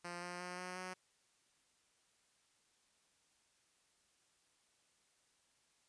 5% pulse tone with pitch steps, 174.61 / 176.95 / 179.31 / 181.71 / 184.14 Hz, F3 / F3 / F3 / F#3 / F#3, 0 / +23 / +46 / -31 / -8 cents, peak -33 dBFS, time 0.04-0.94 s, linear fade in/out 10 ms, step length 180 ms, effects white hiss -75 dBFS RMS until 5.88 s + resampled to 22050 Hz

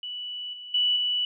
sine tone with level steps, 2959 Hz, F#7, 1 cent flat, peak -32 / -38 / -20 / -23 dBFS, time 0.03-1.25 s, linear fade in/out 2 ms, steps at 0.53 / 0.74 / 0.96 s, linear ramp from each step 5 ms, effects none

